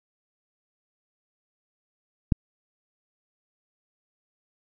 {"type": "click", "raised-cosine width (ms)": 5, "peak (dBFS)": -6, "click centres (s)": 2.322, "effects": []}